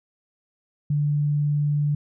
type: tone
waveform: sine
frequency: 146.83 Hz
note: D3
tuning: in tune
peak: -19 dBFS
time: 0.9-1.95 s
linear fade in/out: 5 ms
effects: none